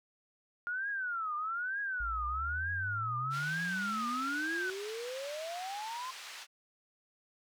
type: tone with vibrato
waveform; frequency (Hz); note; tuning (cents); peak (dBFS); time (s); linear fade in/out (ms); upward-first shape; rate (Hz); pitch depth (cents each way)
sine; 1409; F6; +15; -33; 0.67-4.7; 0; triangle; 1.1; 290
type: exponential sweep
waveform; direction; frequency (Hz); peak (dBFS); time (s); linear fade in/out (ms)
sine; up; 51.91 to 1055; -38; 2-6.11; 5
type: band-pass noise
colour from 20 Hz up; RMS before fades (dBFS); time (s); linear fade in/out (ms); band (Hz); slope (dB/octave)
white; -47; 3.3-6.47; 50; 1000 to 4300; 12
effects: none